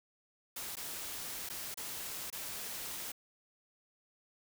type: noise with dropouts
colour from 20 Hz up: white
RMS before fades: -42 dBFS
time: 0.56-3.12 s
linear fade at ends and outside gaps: 5 ms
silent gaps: 0.756-0.768 / 1.49-1.498 / 1.743-1.773 / 2.302-2.326 s
effects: none